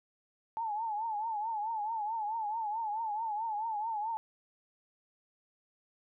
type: tone with vibrato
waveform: sine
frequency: 872 Hz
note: A5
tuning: 16 cents flat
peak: -32 dBFS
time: 0.57-4.17 s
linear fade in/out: 0 ms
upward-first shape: triangle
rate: 4.6 Hz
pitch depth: 120 cents each way
effects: none

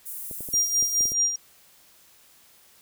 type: high-pass noise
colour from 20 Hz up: pink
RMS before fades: -36 dBFS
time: 0.05-1.14 s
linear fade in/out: 20 ms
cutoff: 10000 Hz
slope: 24 dB/octave
type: clicks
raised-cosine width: 2 ms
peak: -27 dBFS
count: 8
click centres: 0.312 / 0.407 / 0.488 / 0.54 / 0.826 / 1.008 / 1.055 / 1.119 s
type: tone with tremolo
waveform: sine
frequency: 5700 Hz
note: F8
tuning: 34 cents sharp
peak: -18 dBFS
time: 0.53-1.36 s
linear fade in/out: 5 ms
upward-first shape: sine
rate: 4.7 Hz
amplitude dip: 65%
effects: white hiss -56 dBFS RMS until 2.81 s

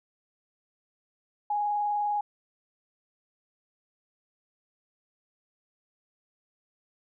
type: tone with vibrato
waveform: sine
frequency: 828 Hz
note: G#5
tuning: 5 cents flat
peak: -25 dBFS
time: 1.5-2.21 s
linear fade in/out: 5 ms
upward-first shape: sine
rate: 20 Hz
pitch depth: 22 cents each way
effects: none

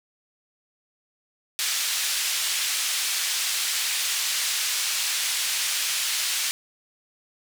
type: band-pass noise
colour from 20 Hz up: pink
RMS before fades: -26 dBFS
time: 1.59-6.51 s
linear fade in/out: 0 ms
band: 2700 to 11000 Hz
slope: 12 dB/octave
effects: none

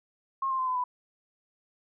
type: tone with pitch steps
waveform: sine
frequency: 1075 / 1054.1 / 1033.6 / 1013.5 / 993.8 Hz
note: C6 / C6 / C6 / B5 / B5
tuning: +47 / +13 / -21 / +45 / +11 cents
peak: -26 dBFS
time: 0.42-0.84 s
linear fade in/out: 5 ms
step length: 84 ms
effects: none

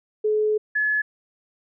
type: tone pair in turn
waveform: sine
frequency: 427.2 / 1708.8 Hz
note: G#4 / G#6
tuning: +49 / +49 cents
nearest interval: 2 octaves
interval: 2400 cents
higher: second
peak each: -18 / -19 dBFS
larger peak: first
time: 0.24-0.58 / 0.75-1.02 s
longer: first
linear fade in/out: 10 ms
effects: none

